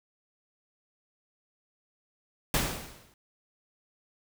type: noise with exponential decay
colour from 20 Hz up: pink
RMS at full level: -24 dBFS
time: 2.54-3.14 s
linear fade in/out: 2 ms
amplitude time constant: 130 ms
effects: none